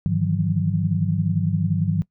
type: tone cluster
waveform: sine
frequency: 101.5 / 153.2 / 164.6 / 182.1 Hz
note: G#2 / D#3 / E3 / F#3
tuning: -39 / -27 / -2 / -27 cents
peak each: -24 dBFS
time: 0.06-2.02 s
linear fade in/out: 0 ms
effects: noise-tail reverb RT60 0.1 s tail -21 dB re dry